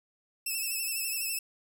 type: tone with vibrato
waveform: 5% pulse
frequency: 2637 Hz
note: E7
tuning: in tune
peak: -22 dBFS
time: 0.46-1.39 s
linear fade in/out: 5 ms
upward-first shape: sine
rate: 12 Hz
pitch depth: 46 cents each way
effects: none